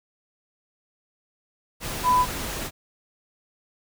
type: tone in noise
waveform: sine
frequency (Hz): 998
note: B5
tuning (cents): +18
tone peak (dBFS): -16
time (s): 2.03-2.26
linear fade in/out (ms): 50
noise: pink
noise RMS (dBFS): -31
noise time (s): 1.8-2.71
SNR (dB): +12
effects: none